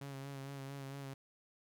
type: tone with vibrato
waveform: sawtooth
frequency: 137.7 Hz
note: C#3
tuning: 11 cents flat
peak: -40 dBFS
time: 0.01-1.14 s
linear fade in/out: 5 ms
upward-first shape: sine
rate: 4.4 Hz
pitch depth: 32 cents each way
effects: none